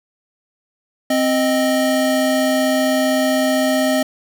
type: tone pair together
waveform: square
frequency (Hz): 261.6 / 622.3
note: C4 / D#5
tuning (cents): 0 / 0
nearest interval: octave + minor third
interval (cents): 1500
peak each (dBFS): -18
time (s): 1.1-4.03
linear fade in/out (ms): 5
effects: none

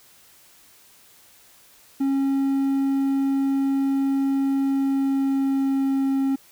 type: tone with pitch glide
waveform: triangle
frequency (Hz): 272.9 to 270.5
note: C#4 to C#4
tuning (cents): -27 to -42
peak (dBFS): -17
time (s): 2-6.36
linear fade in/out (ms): 10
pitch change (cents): -15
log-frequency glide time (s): 4.62-6.19
effects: white hiss -53 dBFS RMS until 6.51 s

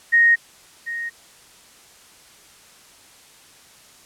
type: tone with echo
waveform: sine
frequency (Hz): 1864.7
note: A#6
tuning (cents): 0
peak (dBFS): -11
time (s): 0.12-0.36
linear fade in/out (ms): 20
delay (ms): 740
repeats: 1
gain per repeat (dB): -14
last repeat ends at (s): 1.1
effects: white hiss -49 dBFS RMS until 4.05 s + low-pass 10000 Hz 12 dB/octave

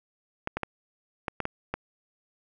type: clicks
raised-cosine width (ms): 0.5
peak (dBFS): -14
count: 7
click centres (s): 0.474 / 0.57 / 0.633 / 1.282 / 1.403 / 1.454 / 1.74
effects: none

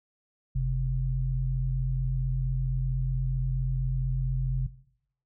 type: tone pair together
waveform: sine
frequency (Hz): 46.37 / 130.81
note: F#1 / C3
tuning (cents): +5 / 0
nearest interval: octave + tritone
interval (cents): 1795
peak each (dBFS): -27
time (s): 0.55-4.67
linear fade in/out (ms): 10
effects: noise-tail reverb RT60 0.7 s tail -18 dB re dry

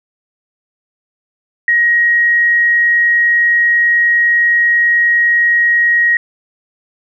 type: tone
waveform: sine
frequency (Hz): 1889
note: A#6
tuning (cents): +22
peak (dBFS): -8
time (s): 1.68-6.17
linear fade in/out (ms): 2
effects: none

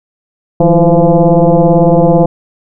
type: tone with frequency modulation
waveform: sine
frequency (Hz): 178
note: F3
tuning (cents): +33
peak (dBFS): -4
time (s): 0.6-2.26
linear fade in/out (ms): 5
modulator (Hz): 169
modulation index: 3.3
effects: none

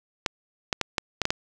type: clicks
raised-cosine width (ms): 0.2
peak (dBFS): -6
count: 7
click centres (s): 0.262 / 0.728 / 0.813 / 0.982 / 1.217 / 1.254 / 1.305
effects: 8-bit

